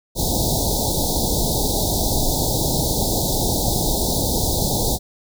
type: band-stop noise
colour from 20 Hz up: pink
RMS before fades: -20 dBFS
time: 0.15-4.99 s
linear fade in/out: 50 ms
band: 900 to 3600 Hz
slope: 96 dB/octave
effects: none